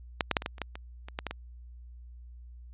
clicks, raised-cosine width 0.3 ms, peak -9 / -9 / -7 / -21 / -15 / -30 / -15 / -24 / -26 / -16 / -16 / -19 dBFS, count 12, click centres 0.208 / 0.313 / 0.368 / 0.421 / 0.461 / 0.582 / 0.617 / 0.755 / 1.085 / 1.189 / 1.267 / 1.31 s, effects added 60 Hz sine -45 dBFS peak until 2.73 s + resampled to 8000 Hz

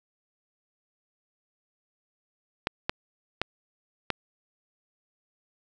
clicks, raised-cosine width 0.3 ms, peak -9 dBFS, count 4, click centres 2.671 / 2.895 / 3.416 / 4.103 s, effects none

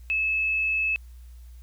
sine tone, 2600 Hz, E7, 24 cents flat, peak -22 dBFS, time 0.1-0.96 s, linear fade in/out 0 ms, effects added 60 Hz sine -42 dBFS peak until 1.62 s + white hiss -63 dBFS RMS until 1.62 s

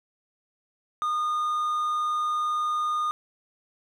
triangle tone, 1223 Hz, D#6, 30 cents flat, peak -22 dBFS, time 1.02-3.11 s, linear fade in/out 0 ms, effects none

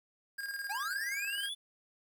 square tone with tremolo, 1619 Hz, G#6, 45 cents flat, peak -36 dBFS, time 0.38-1.49 s, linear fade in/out 10 ms, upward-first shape square, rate 19 Hz, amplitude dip 50%
square linear sweep, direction up, 742 to 3520 Hz, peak -37 dBFS, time 0.69-1.55 s, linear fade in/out 20 ms
effects 11-bit

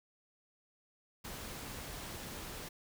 pink noise, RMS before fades -45 dBFS, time 1.24-2.69 s, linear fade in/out 10 ms, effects none

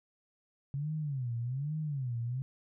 sine tone with vibrato, 135 Hz, C#3, 45 cents flat, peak -32 dBFS, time 0.74-2.42 s, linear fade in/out 0 ms, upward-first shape sine, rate 1.2 Hz, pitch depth 250 cents each way, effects none

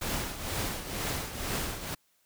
pink noise with tremolo, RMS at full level -31 dBFS, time 0.01-1.95 s, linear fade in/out 10 ms, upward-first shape triangle, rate 2.1 Hz, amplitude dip 70%, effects white hiss -70 dBFS RMS until 2.25 s

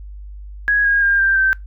sine tone with pitch steps, 1661.2 / 1633.6 / 1606.5 / 1579.8 / 1553.5 Hz, G#6 / G#6 / G6 / G6 / G6, 0 / -29 / +42 / +13 / -16 cents, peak -12 dBFS, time 0.68-1.53 s, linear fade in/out 0 ms, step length 170 ms, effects noise-tail reverb RT60 0.2 s tail -24 dB re dry + added 50 Hz sine -31 dBFS peak until 1.66 s

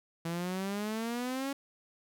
sawtooth exponential sweep, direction up, 164.81 to 280 Hz, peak -29 dBFS, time 0.25-1.53 s, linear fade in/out 5 ms, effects none

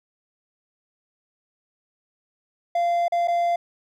triangle tone with dropouts, 691 Hz, F5, 19 cents flat, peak -17 dBFS, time 2.75-3.56 s, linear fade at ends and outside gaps 5 ms, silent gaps 3.082-3.121 / 3.275-3.281 s, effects none

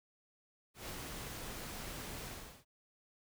pink noise with ADSR envelope, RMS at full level -43 dBFS, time 0.74-2.65 s, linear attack 150 ms, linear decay 34 ms, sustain -2 dB, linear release 400 ms, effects none

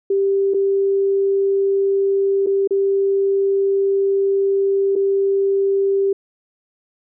sine tone with dropouts, 393 Hz, G4, 4 cents sharp, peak -14 dBFS, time 0.1-6.13 s, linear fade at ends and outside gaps 5 ms, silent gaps 0.538-0.543 / 2.463-2.469 / 2.675-2.707 / 4.955-4.96 s, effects none

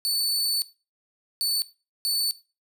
sawtooth tone bursts at uneven times, 4488 Hz, C#8, 21 cents sharp, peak -20 dBFS, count 3, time 0.05-0.62 / 1.41-1.62 / 2.05-2.31 s, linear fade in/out 0 ms, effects noise-tail reverb RT60 0.3 s tail -17 dB re dry

